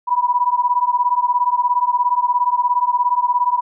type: beating tone pair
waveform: sine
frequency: 972 / 989 Hz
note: B5 / B5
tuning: -28 / +2 cents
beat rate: 17 Hz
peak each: -17 dBFS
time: 0.07-3.61 s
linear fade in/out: 20 ms
effects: none